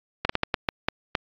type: slowing click train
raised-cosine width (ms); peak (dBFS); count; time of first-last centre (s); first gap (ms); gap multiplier
0.3; -5; 8; 0.25-1.152; 44; 1.35
effects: low-pass 5000 Hz 12 dB/octave + AAC 32 kbps